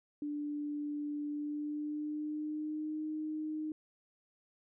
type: tone with pitch glide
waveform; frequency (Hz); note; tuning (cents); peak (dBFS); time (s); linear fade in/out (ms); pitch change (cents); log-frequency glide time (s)
sine; 294 to 308.8; D4 to D#4; +2 to -13; -35; 0.22-3.72; 2; +85; 1.29-3.04
effects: none

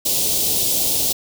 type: band-stop noise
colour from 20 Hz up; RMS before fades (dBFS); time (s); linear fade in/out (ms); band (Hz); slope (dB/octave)
white; -19; 0.05-1.13; 10; 700 to 3200; 24
effects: none

